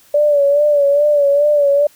sine tone with vibrato, 578 Hz, D5, 28 cents flat, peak -9 dBFS, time 0.14-1.87 s, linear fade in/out 5 ms, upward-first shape sine, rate 2.4 Hz, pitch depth 53 cents each way, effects white hiss -49 dBFS RMS until 1.95 s

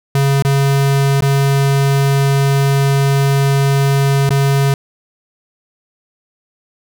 square tone with dropouts, 138.4 Hz, C#3, 2 cents flat, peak -11 dBFS, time 0.15-4.74 s, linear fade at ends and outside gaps 2 ms, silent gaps 0.424-0.449 / 1.208-1.222 / 4.292-4.305 s, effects none

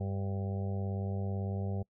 harmonic tone, 98 Hz, G2, in tune, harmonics 1 / 2 / 4 / 5 / 6 / 7 / 8, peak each -33 / -39 / -45 / -47 / -49 / -50 / -51 dBFS, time 0-1.83 s, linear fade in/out 10 ms, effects noise-tail reverb RT60 0.1 s tail -24 dB re dry

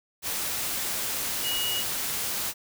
sine tone in noise, 2899 Hz, F#7, 36 cents flat, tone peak -28 dBFS, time 1.42-1.84 s, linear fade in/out 50 ms, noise white, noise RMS -30 dBFS, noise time 0.22-2.54 s, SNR -1 dB, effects none

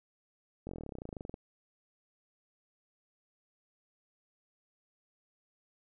slowing click train, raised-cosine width 2 ms, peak -28 dBFS, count 22, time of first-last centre 0.67-1.341 s, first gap 21 ms, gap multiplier 1.04, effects none

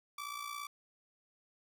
sawtooth tone with amplitude modulation, 1158 Hz, D6, 25 cents flat, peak -34 dBFS, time 0.18-0.67 s, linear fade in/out 5 ms, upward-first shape sine, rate 57.8 Hz, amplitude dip 65%, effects none

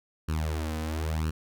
sawtooth tone with flanger, 78.5 Hz, D#2, 16 cents sharp, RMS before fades -30 dBFS, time 0.28-1.31 s, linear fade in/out 10 ms, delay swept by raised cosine 0.7 to 4 ms, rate 0.99 Hz, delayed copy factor +1, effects none

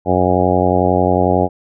harmonic tone, 91.1 Hz, F#2, 26 cents flat, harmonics 1 / 2 / 3 / 4 / 5 / 6 / 7 / 8 / 9, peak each -20 / -20 / -20 / -20 / -20 / -20 / -20 / -20 / -20 dBFS, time 0.05-1.49 s, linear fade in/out 50 ms, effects none

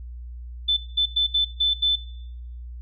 sine tone bursts at uneven times, 3520 Hz, A7, in tune, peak -17 dBFS, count 6, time 0.68-0.77 / 0.97-1.06 / 1.16-1.27 / 1.34-1.45 / 1.6-1.74 / 1.82-1.96 s, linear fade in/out 10 ms, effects noise-tail reverb RT60 0.8 s tail -20 dB re dry + added 60 Hz sine -34 dBFS peak until 2.81 s

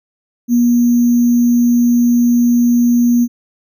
sine tone with sample-and-hold, 240 Hz, B3, 49 cents flat, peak -8 dBFS, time 0.48-3.28 s, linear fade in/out 50 ms, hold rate 6300 Hz, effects none

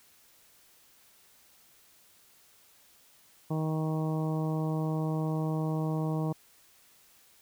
harmonic tone, 157.2 Hz, D#3, 18 cents sharp, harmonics 1 / 2 / 3 / 4 / 5 / 6 / 7, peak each -29 / -35 / -39 / -41 / -43 / -45 / -46 dBFS, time 3.5-6.33 s, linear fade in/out 10 ms, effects white hiss -61 dBFS RMS until 7.41 s

